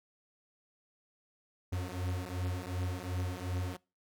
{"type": "beating tone pair", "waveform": "45% pulse", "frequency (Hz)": [89.4, 92.1], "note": ["F2", "F#2"], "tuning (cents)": [41, -7], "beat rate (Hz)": 2.7, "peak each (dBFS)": [-37, -37], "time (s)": [1.72, 3.77], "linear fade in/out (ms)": 10, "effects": ["noise-tail reverb RT60 0.3 s tail -24 dB re dry"]}